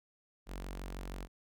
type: tone with notch filter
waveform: sawtooth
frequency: 46.25 Hz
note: F#1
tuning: in tune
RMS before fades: -43 dBFS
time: 0.46-1.28 s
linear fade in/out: 50 ms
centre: 98 Hz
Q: 1
effects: none

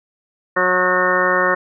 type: harmonic tone with a mistuned harmonic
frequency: 182.4 Hz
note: F#3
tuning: 24 cents flat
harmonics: 1 / 2 / 3 / 4 / 5 / 6 / 7 / 8 / 9 / 10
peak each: -30 / -23 / -20 / -29 / -28 / -20 / -24 / -22 / -30 / -19 dBFS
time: 0.56-1.55 s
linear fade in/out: 10 ms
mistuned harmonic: 9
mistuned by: -53 cents
effects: none

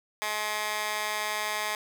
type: tone with high-pass filter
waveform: 15% pulse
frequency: 212.1 Hz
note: G#3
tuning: 37 cents sharp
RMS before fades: -31 dBFS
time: 0.22-1.75 s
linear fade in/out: 0 ms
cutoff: 1200 Hz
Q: 1.2
effects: none

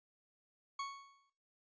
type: tone with exponential decay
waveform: 40% pulse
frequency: 1108.7 Hz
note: C#6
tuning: in tune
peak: -36 dBFS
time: 0.79-1.3 s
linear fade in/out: 5 ms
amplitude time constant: 110 ms
effects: noise-tail reverb RT60 0.7 s tail -23 dB re dry + resampled to 16000 Hz

